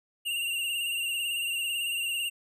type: tone with vibrato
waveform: square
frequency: 2794 Hz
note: F7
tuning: in tune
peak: -29 dBFS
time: 0.25-2.3 s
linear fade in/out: 20 ms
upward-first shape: sine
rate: 18 Hz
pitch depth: 47 cents each way
effects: none